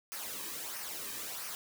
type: noise with flanger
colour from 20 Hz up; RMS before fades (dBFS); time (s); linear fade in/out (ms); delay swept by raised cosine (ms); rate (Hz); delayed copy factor
white; -41; 0.12-1.55; 0; 0.26 to 1.46; 1.5; -0.6
effects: none